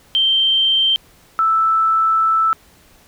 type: tone pair in turn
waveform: sine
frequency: 3136 / 1318.5 Hz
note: G7 / E6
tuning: 0 / 0 cents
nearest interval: octave + minor third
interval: 1500 cents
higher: first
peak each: -12 dBFS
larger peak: neither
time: 0.15-0.96 / 1.39-2.53 s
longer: second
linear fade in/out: 0 ms
effects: pink hiss -50 dBFS RMS until 3.07 s